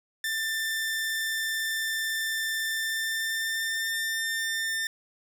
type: tone with pitch glide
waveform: sawtooth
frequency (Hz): 1782 to 1799.6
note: A6 to A6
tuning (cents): +22 to +39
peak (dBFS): -24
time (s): 0.24-4.87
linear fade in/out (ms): 2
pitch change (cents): +17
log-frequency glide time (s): 2.67-3.99
effects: none